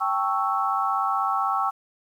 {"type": "chord", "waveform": "sine", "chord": "A dominant seventh", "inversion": "third", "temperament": "equal", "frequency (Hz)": [784, 880, 1108.7, 1318.5], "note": ["G5", "A5", "C#6", "E6"], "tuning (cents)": [0, 0, 0, 0], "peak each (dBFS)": [-26, -32, -26, -26], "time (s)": [0, 1.71], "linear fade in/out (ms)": 20, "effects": ["9-bit"]}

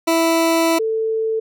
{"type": "tone pair in turn", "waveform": ["20% pulse", "sine"], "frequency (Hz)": [329.6, 443.7], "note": ["E4", "A4"], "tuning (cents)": [0, 14], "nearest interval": "perfect fourth", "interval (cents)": 514, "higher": "second", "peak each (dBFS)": [-9, -17], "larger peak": "first", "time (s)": [[0.07, 0.79], [0.79, 1.4]], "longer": "first", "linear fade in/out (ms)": 10, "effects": []}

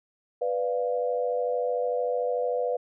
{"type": "chord", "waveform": "sine", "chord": "B diminished", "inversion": "none", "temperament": "equal", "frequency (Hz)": [493.9, 587.3, 698.5], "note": ["B4", "D5", "F5"], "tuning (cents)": [0, 0, 0], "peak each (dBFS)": [-26, -31, -32], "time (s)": [0.41, 2.77], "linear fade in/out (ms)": 10, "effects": []}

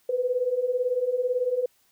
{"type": "beating tone pair", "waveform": "sine", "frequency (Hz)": [485.6, 503.6], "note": ["B4", "B4"], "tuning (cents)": [-29, 34], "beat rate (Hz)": 18, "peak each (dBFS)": [-28, -24], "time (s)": [0.09, 1.66], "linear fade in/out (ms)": 5, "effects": ["white hiss -65 dBFS RMS until 1.91 s"]}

